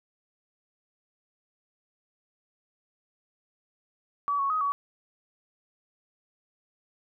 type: tone with pitch steps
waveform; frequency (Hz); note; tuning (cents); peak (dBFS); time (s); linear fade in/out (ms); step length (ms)
sine; 1143 / 1108 / 1258 / 1130; D6 / C#6 / D#6 / C#6; -47 / -1 / +19 / +33; -24; 4.28-4.72; 0; 110
effects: none